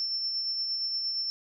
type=tone with tremolo; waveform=sine; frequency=5370 Hz; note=E8; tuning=31 cents sharp; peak=-27 dBFS; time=0-1.3 s; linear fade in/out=0 ms; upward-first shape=sine; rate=8.6 Hz; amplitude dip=30%; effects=none